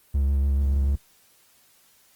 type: tone with vibrato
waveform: triangle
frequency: 69.3 Hz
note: C#2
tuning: in tune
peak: -17 dBFS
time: 0.14-0.96 s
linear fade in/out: 10 ms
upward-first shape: square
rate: 6.9 Hz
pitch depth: 20 cents each way
effects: white hiss -59 dBFS RMS until 2.15 s + Opus 24 kbps